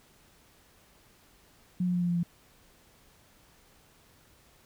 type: tone with pitch steps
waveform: sine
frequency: 180.4 / 178.64 / 176.89 / 175.16 / 173.45 / 171.76 Hz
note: F#3 / F3 / F3 / F3 / F3 / F3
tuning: -44 / +39 / +22 / +5 / -12 / -29 cents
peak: -25 dBFS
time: 1.8-2.232 s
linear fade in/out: 5 ms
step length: 72 ms
effects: pink hiss -61 dBFS RMS until 4.65 s